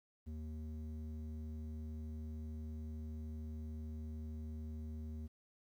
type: tone with low-pass filter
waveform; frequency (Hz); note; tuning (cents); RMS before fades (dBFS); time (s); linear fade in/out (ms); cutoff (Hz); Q
square; 77.78; D#2; 0; -45; 0.26-5.28; 20; 250; 1.4
effects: 12-bit